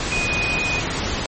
sine tone in noise, 2489 Hz, D#7, in tune, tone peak -21 dBFS, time 0.12-0.8 s, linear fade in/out 2 ms, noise pink, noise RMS -24 dBFS, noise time 0-1.26 s, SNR 0 dB, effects low-pass 12000 Hz 12 dB/octave + MP3 32 kbps

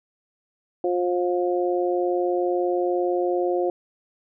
harmonic tone, 177.7 Hz, F3, 30 cents sharp, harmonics 2 / 3 / 4, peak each -22 / -26 / -28 dBFS, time 0.84-3.7 s, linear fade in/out 2 ms, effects none

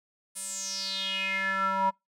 square tone with band-pass filter sweep, 192.9 Hz, G3, 28 cents flat, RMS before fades -30 dBFS, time 0.35-1.91 s, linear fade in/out 20 ms, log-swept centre 9800 to 900 Hz, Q 6.3, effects noise-tail reverb RT60 0.2 s tail -26 dB re dry

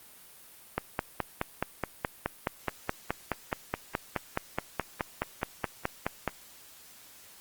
click train, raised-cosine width 0.5 ms, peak -12 dBFS, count 27, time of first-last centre 0.78-6.277 s, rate 4.73 Hz, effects white hiss -53 dBFS RMS until 7.4 s + Opus 32 kbps

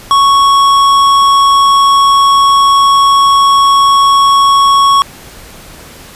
sine tone with tanh clipping, 1108.7 Hz, C#6, in tune, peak -6 dBFS, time 0.11-5.02 s, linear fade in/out 0 ms, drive 14 dB, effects pink hiss -33 dBFS RMS until 6.15 s + resampled to 32000 Hz

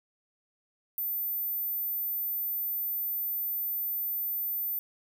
sine tone, 14080 Hz, A9, in tune, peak -29 dBFS, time 0.98-4.79 s, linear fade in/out 0 ms, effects none

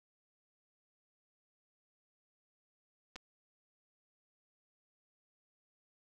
clicks, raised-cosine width 0.2 ms, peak -29 dBFS, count 2, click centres 3.158 / 3.162 s, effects none

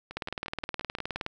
two click trains, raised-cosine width 0.3 ms, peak -16 / -24 dBFS, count 22 / 7, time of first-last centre 0.17-1.264 / 0.11-1.161 s, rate 19.2 / 5.71 Hz, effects none

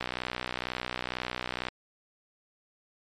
click train, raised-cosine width 0.3 ms, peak -15 dBFS, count 105, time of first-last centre 0.01-1.685 s, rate 62.1 Hz, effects MP3 64 kbps

